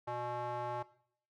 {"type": "tone with band-pass filter", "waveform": "square", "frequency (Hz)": 121.7, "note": "B2", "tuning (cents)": -25, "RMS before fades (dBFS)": -39, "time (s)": [0.07, 0.83], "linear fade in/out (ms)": 10, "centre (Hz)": 830, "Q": 2.5, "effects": ["noise-tail reverb RT60 0.6 s tail -18 dB re dry"]}